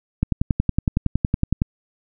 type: click train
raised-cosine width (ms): 5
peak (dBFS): -5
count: 16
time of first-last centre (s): 0.23-1.619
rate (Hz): 10.8
effects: none